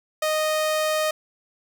sawtooth tone, 620 Hz, D#5, 6 cents flat, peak -17 dBFS, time 0.22-1.11 s, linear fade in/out 5 ms, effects none

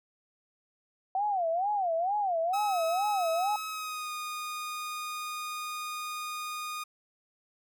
sine tone with vibrato, 740 Hz, F#5, in tune, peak -26 dBFS, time 1.15-3.56 s, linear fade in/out 2 ms, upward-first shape sine, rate 2.2 Hz, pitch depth 220 cents each way
sawtooth tone with pitch glide, 1281 to 1228.8 Hz, E6 to D#6, -50 to -22 cents, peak -31 dBFS, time 2.53-6.84 s, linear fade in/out 10 ms, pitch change -72 cents, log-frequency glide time 3.68-4.12 s
effects none

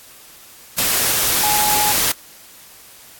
sine tone in noise, 839 Hz, G#5, 17 cents sharp, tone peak -18 dBFS, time 1.43-1.92 s, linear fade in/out 5 ms, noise white, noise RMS -17 dBFS, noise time 0.78-2.12 s, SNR -4 dB, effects white hiss -43 dBFS RMS until 3.19 s + AAC 64 kbps

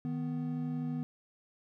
triangle tone pair together, 156.1 / 248.3 Hz, D#3 / B3, +6 / +9 cents, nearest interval minor sixth, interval 803 cents, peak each -34 / -33 dBFS, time 0.05-1.03 s, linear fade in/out 0 ms, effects none

